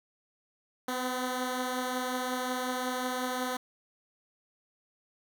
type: beating tone pair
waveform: 10% pulse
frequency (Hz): 252.2 / 257.7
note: B3 / C4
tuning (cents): +36 / -26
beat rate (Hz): 5.5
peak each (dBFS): -23 / -31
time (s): 0.88-3.57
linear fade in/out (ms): 5
effects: none